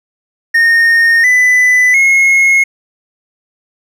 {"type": "tone with pitch steps", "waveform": "triangle", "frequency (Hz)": [1842, 1997.1, 2165], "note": ["A#6", "B6", "C#7"], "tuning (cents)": [-21, 19, -41], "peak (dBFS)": -4, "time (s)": [0.54, 2.64], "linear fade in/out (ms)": 10, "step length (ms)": 700, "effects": []}